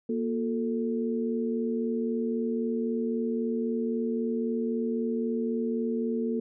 sine tone cluster, 235.1 / 358.9 / 442.7 Hz, A#3 / F4 / A4, +15 / +47 / +11 cents, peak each -28 / -36 / -31 dBFS, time 0.09-6.4 s, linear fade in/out 5 ms, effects none

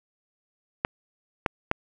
clicks, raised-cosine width 0.5 ms, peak -7 dBFS, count 3, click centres 0.849 / 1.462 / 1.714 s, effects none

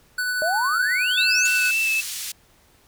square tone with tremolo, 1490 Hz, F#6, 12 cents sharp, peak -22 dBFS, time 0.18-1.71 s, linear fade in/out 5 ms, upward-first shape triangle, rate 11 Hz, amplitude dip 25%
sine exponential sweep, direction up, 606 to 7040 Hz, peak -21 dBFS, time 0.42-1.47 s, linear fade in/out 0 ms
sine tone with vibrato, 2637 Hz, E7, in tune, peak -19 dBFS, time 1.17-2.01 s, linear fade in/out 10 ms, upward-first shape sine, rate 3.6 Hz, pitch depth 17 cents each way
white band-pass noise, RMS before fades -31 dBFS, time 1.45-2.32 s, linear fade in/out 5 ms, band 2700 to 10000 Hz, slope 12 dB/octave
effects pink hiss -57 dBFS RMS until 2.87 s

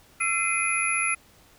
sine tone cluster, 1342 / 2070 / 2426 / 2521 / 10350 Hz, E6 / C7 / D#7 / D#7 / E9, +31 / -19 / -44 / +22 / -33 cents, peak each -29 dBFS, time 0.2-1.15 s, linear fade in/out 10 ms, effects pink hiss -56 dBFS RMS until 1.58 s

